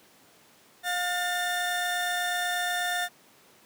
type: tone pair together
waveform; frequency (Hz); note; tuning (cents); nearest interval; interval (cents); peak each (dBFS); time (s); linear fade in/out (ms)
30% pulse; 712 / 1794.1; F5 / A6; +33 / +33; octave + major third; 1600; -27; 0.83-3.09; 50
effects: pink hiss -57 dBFS RMS until 3.65 s + high-pass 200 Hz 12 dB/octave